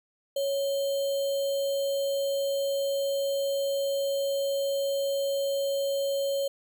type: tone with sample-and-hold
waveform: sine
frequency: 554.4 Hz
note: C#5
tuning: in tune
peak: -25 dBFS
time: 0.36-6.48 s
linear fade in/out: 5 ms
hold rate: 3675 Hz
effects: none